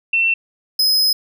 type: tone pair in turn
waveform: sine / 45% pulse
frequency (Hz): 2697 / 5077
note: E7 / D#8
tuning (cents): +39 / +34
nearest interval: major seventh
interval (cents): 1095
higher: second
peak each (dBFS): -13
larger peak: neither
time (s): 0.13-0.34 / 0.79-1.13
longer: second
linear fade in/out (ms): 5
effects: none